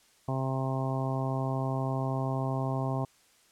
harmonic tone, 132.6 Hz, C3, 23 cents sharp, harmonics 1 / 2 / 3 / 4 / 5 / 6 / 7 / 8, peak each -30 / -36 / -40 / -42 / -37 / -40 / -41 / -41 dBFS, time 0.28-3.05 s, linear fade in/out 5 ms, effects white hiss -63 dBFS RMS until 3.51 s + low-pass 10000 Hz 12 dB/octave

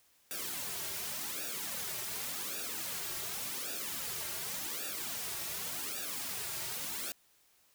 white noise with flanger, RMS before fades -39 dBFS, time 0.31-7.12 s, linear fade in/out 0 ms, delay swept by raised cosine 0.95 to 4.05 ms, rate 0.88 Hz, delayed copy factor -0.95, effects white hiss -68 dBFS RMS until 7.74 s

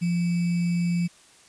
sine tone with sample-and-hold, 173.3 Hz, F3, 13 cents flat, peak -21 dBFS, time 0.01-1.08 s, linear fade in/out 20 ms, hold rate 2450 Hz, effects white hiss -54 dBFS RMS until 1.48 s + resampled to 22050 Hz

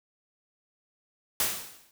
white noise with exponential decay, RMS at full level -24 dBFS, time 1.4-1.91 s, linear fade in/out 1 ms, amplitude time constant 110 ms, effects none

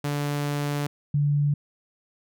sawtooth / sine tone pair in turn, 145.1 / 145.1 Hz, D3 / D3, -21 / -21 cents, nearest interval unison, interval 0 cents, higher neither, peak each -21 / -19 dBFS, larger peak second, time 0.04-0.87 / 1.14-1.54 s, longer first, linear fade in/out 5 ms, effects none

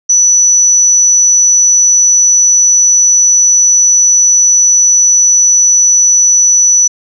sine tone, 5940 Hz, F#8, 6 cents sharp, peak -4 dBFS, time 0.09-6.88 s, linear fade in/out 10 ms, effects none

